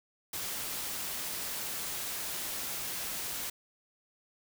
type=noise; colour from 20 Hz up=white; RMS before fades=-37 dBFS; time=0.33-3.5 s; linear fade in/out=5 ms; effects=none